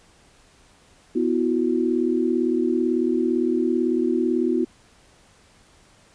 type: tone cluster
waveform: sine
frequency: 248.7 / 327.4 / 365.3 Hz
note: B3 / E4 / F#4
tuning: +12 / -12 / -22 cents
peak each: -23 dBFS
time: 1.15-4.65 s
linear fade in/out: 10 ms
effects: pink hiss -55 dBFS RMS until 6.14 s + resampled to 22050 Hz